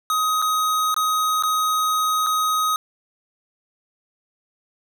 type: tone with dropouts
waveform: square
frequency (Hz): 1258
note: D#6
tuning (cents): +19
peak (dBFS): -19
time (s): 0.1-2.76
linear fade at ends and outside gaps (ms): 1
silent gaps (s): 0.418-0.423 / 0.943-0.964 / 1.425-1.435 / 2.264-2.268
effects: none